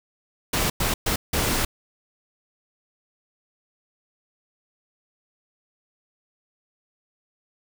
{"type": "noise bursts at uneven times", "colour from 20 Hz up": "pink", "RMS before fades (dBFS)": -23, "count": 4, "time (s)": [[0.53, 0.7], [0.8, 0.94], [1.06, 1.16], [1.33, 1.65]], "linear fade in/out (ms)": 5, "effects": []}